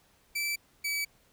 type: tone pair in turn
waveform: sawtooth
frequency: 2323 / 2291 Hz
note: D7 / D7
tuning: -20 / -44 cents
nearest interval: unison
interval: 24 cents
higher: first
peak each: -26 dBFS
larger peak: neither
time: 0.35-0.56 / 0.84-1.05 s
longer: neither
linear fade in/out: 10 ms
effects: pink hiss -65 dBFS RMS until 1.32 s